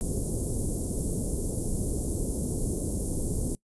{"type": "band-stop noise", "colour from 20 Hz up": "pink", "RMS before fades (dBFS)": -29, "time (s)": [0.01, 3.55], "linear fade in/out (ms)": 0, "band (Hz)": [460, 9100], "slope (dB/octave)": 24, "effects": ["noise-tail reverb RT60 0.1 s tail -23 dB re dry", "resampled to 24000 Hz"]}